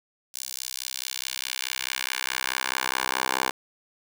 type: tone with high-pass filter sweep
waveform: 10% pulse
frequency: 64.7 Hz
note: C2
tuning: 19 cents flat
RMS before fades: -30 dBFS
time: 0.34-3.51 s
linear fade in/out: 5 ms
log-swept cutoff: 6200 to 770 Hz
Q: 1
effects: none